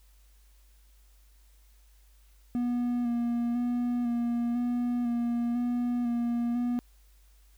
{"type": "tone with vibrato", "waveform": "triangle", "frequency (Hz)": 240, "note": "B3", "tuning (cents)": -49, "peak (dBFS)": -24, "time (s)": [2.55, 6.79], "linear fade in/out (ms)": 0, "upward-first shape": "square", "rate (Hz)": 1, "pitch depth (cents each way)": 20, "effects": ["added 50 Hz sine -56 dBFS peak until 7.57 s", "white hiss -67 dBFS RMS until 7.57 s"]}